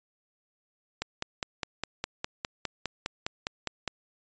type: click train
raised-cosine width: 0.2 ms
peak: -13 dBFS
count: 15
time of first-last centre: 1.02-3.877 s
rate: 4.9 Hz
effects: resampled to 16000 Hz